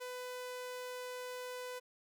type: tone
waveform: sawtooth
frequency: 499.8 Hz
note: B4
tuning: 21 cents sharp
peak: -38 dBFS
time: 0-1.8 s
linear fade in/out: 20 ms
effects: none